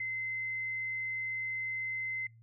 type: tone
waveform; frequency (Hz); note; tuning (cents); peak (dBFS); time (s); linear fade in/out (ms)
sine; 2062; C7; -26; -33; 0-2.27; 5
effects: noise-tail reverb RT60 0.2 s tail -26 dB re dry + added 114 Hz sine -55 dBFS peak until 2.42 s